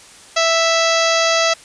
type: harmonic tone with a mistuned harmonic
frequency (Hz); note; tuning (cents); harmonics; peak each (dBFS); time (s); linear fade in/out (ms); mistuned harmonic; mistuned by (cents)
659.3; E5; 0; 1 / 2 / 3 / 4 / 5 / 6 / 7 / 8 / 9 / 10; -17 / -20 / -22 / -23 / -24 / -25 / -25 / -26 / -27 / -27; 0.36-1.54; 10; 8; -41
effects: white hiss -42 dBFS RMS until 1.64 s + resampled to 22050 Hz